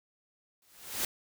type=noise with exponential growth; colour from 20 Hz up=white; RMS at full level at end=-29 dBFS; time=0.62-1.05 s; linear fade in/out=2 ms; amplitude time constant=92 ms; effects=none